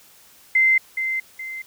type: tone with echo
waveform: sine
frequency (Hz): 2076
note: C7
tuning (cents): -14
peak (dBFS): -13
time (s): 0.55-0.78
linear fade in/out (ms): 5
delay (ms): 420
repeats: 2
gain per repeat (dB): -8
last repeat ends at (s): 1.62
effects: white hiss -51 dBFS RMS until 1.66 s